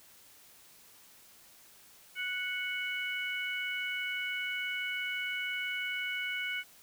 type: harmonic tone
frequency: 739 Hz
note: F#5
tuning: 2 cents flat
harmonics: 2 / 3 / 4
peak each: -38 / -35 / -40 dBFS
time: 2.15-6.64 s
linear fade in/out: 50 ms
effects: white hiss -58 dBFS RMS until 6.82 s